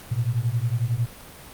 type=beating tone pair; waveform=sine; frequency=112.8 / 123.8 Hz; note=A2 / B2; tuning=+44 / +5 cents; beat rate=11 Hz; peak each=-24 dBFS; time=0.11-1.07 s; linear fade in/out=10 ms; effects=pink hiss -43 dBFS RMS until 1.53 s + Opus 48 kbps